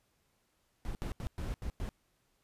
brown noise bursts at uneven times, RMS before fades -37 dBFS, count 6, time 0.85-0.95 / 1.02-1.12 / 1.2-1.27 / 1.38-1.54 / 1.62-1.7 / 1.8-1.89 s, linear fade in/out 0 ms, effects pink hiss -75 dBFS RMS until 2.43 s + resampled to 32000 Hz

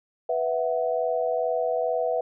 sine chord, B suspended fourth, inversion none, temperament just, 493.9 / 658.5 / 740.8 Hz, B4 / E5 / F#5, 0 / -2 / +2 cents, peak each -26 / -26 / -30 dBFS, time 0.29-2.21 s, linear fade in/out 5 ms, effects none

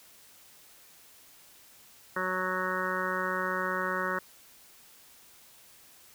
harmonic tone, 185 Hz, F#3, in tune, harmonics 1 / 2 / 3 / 5 / 6 / 7 / 8 / 9 / 10, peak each -40 / -38 / -37 / -40 / -35 / -37 / -35 / -40 / -37 dBFS, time 2.16-4.19 s, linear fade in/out 5 ms, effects white hiss -56 dBFS RMS until 6.14 s

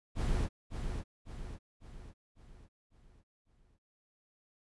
brown noise with echo, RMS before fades -31 dBFS, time 0.15-0.49 s, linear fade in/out 50 ms, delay 550 ms, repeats 6, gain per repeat -6 dB, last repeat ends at 3.79 s, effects resampled to 24000 Hz

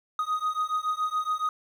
triangle beating tone pair, 1244.5 / 1251.6 Hz, D#6 / D#6, 0 / +10 cents, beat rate 7.1 Hz, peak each -27 dBFS, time 0.19-1.49 s, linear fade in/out 2 ms, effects 10-bit

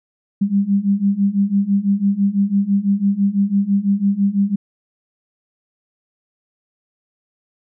sine beating tone pair, 196 / 202 Hz, G3 / G#3, 0 / -48 cents, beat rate 6 Hz, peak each -18 / -16 dBFS, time 0.41-4.56 s, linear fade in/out 10 ms, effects none

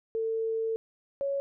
sine tone pair in turn, 448.3 / 556 Hz, A4 / C#5, +32 / +5 cents, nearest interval major third, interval 373 cents, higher second, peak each -27 / -27 dBFS, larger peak neither, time 0.15-0.76 / 1.21-1.4 s, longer first, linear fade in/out 0 ms, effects none

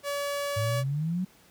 sawtooth tone, 570 Hz, C#5, 48 cents sharp, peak -25 dBFS, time 0.03-0.84 s, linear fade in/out 50 ms
sine exponential sweep, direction up, 103.83 to 189.9 Hz, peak -26 dBFS, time 0.56-1.25 s, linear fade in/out 10 ms
effects pink hiss -58 dBFS RMS until 1.5 s + high-pass 60 Hz 12 dB/octave

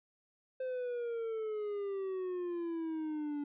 triangle exponential sweep, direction down, 520 to 287.3 Hz, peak -33 dBFS, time 0.6-3.44 s, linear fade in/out 5 ms, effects resampled to 8000 Hz

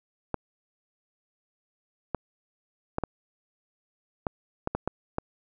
clicks, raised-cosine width 1 ms, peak -13 dBFS, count 9, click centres 0.343 / 2.147 / 2.984 / 3.037 / 4.268 / 4.674 / 4.75 / 4.876 / 5.184 s, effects none

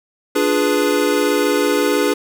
square chord, D diminished seventh, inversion none, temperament equal, 293.7 / 349.2 / 415.3 / 493.9 Hz, D4 / F4 / Ab4 / Cb5, 0 / 0 / 0 / 0 cents, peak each -20 / -24 / -19 / -21 dBFS, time 0.35-2.14 s, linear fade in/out 10 ms, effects none

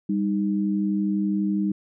sine tone pair together, 198.3 / 310.3 Hz, G3 / D#4, +20 / -5 cents, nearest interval minor sixth, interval 775 cents, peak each -22 / -26 dBFS, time 0.09-1.72 s, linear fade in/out 5 ms, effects none

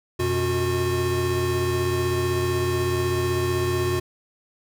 square tone cluster, 90.5 / 125.7 / 361.1 Hz, F#2 / B2 / F#4, -38 / +31 / -42 cents, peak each -28 / -29 / -24 dBFS, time 0.19-4 s, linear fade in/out 10 ms, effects none

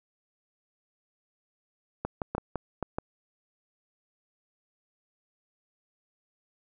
clicks, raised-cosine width 1 ms, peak -16 dBFS, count 7, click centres 2.05 / 2.218 / 2.35 / 2.381 / 2.557 / 2.827 / 2.985 s, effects none

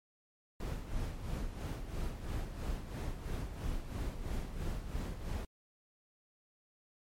brown noise with tremolo, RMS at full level -36 dBFS, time 0.6-5.45 s, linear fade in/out 2 ms, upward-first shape sine, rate 3 Hz, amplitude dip 60%, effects MP3 64 kbps

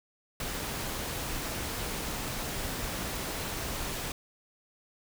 pink noise, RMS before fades -35 dBFS, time 0.4-4.12 s, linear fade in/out 2 ms, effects none

